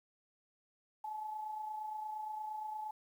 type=tone with amplitude modulation; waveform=sine; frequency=859 Hz; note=A5; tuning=42 cents flat; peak=-37 dBFS; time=1.04-2.91 s; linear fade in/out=5 ms; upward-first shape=sine; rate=28.6 Hz; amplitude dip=45%; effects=11-bit